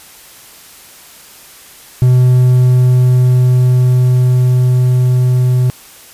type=tone with level ramp; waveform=triangle; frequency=126 Hz; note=B2; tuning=35 cents sharp; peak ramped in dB=-3 to -6 dBFS; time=2.02-5.7 s; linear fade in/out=0 ms; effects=white hiss -38 dBFS RMS until 6.13 s + resampled to 32000 Hz